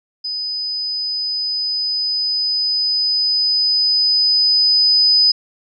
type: tone with level ramp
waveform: sine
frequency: 5000 Hz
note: D#8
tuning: 8 cents sharp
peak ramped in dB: -21 to -9 dBFS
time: 0.24-5.32 s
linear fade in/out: 10 ms
effects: none